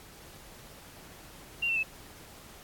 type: tone with pitch steps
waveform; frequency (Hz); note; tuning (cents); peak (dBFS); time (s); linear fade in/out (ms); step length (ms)
sine; 2770 / 2690 / 2612; F7 / E7 / E7; -15 / +34 / -17; -26; 1.62-1.833; 10; 71
effects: pink hiss -51 dBFS RMS until 2.63 s + AAC 64 kbps